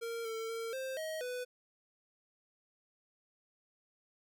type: tone with pitch steps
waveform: square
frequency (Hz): 462.4 / 449.1 / 456.3 / 526 / 632 / 497.3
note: A#4 / A4 / A#4 / C5 / D#5 / B4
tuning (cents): -14 / +35 / -37 / +9 / +27 / +12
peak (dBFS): -38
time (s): 0.01-1.45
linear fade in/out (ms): 20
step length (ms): 240
effects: none